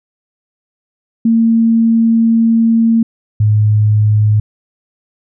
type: tone pair in turn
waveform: sine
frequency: 227.7 / 106.23 Hz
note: A#3 / G#2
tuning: -40 / +40 cents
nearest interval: octave + minor second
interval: 1320 cents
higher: first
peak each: -7 dBFS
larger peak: neither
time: 1.25-3.03 / 3.4-4.4 s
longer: first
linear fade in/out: 5 ms
effects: none